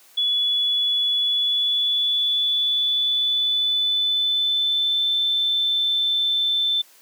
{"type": "tone with pitch glide", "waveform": "sine", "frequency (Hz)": [3411, 3537], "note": ["G#7", "A7"], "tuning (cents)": [46, 8], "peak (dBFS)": -18, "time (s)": [0.17, 6.82], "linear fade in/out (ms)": 10, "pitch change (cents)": 62, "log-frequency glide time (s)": [1.17, 5.1], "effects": ["white hiss -52 dBFS RMS until 7.01 s", "high-pass 300 Hz 12 dB/octave"]}